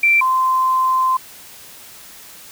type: tone pair in turn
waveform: sine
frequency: 2349 / 1037 Hz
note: D7 / C6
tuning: 0 / -16 cents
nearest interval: octave + major second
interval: 1416 cents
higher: first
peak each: -10 / -13 dBFS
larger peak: first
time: 0.03-0.21 / 0.21-1.17 s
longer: second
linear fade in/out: 5 ms
effects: white hiss -40 dBFS RMS until 2.51 s